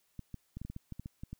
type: clicks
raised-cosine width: 5 ms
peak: -29 dBFS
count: 12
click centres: 0.193 / 0.343 / 0.57 / 0.616 / 0.65 / 0.7 / 0.764 / 0.923 / 0.996 / 1.059 / 1.235 / 1.33 s
effects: white hiss -74 dBFS RMS until 1.39 s